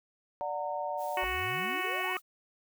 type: chord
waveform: sine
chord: D augmented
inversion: none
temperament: just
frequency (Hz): 587.3 / 734.2 / 917.7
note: D5 / F#5 / A#5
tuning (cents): 0 / -14 / -27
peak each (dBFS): -36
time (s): 0.41-1.24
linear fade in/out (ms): 0
type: noise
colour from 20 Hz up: blue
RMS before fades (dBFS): -50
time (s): 0.97-2.22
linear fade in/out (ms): 50
type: harmonic tone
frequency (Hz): 370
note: F#4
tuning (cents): 0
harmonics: 1 / 2 / 3 / 4 / 5 / 6 / 7 / 8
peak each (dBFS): -39 / -39 / -37 / -42 / -37 / -37 / -39 / -42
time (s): 1.17-2.17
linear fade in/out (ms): 2
type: exponential sweep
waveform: sine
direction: up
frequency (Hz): 45.91 to 1300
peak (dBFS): -40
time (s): 1.22-2.19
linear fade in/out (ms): 10
effects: none